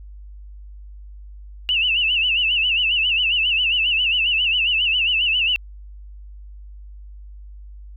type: tone with vibrato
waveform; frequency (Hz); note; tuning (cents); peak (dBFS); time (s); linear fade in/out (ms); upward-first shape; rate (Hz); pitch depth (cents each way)
sine; 2794; F7; 0; -16; 1.69-5.56; 0; sine; 7.4; 130
effects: added 50 Hz sine -36 dBFS peak until 7.96 s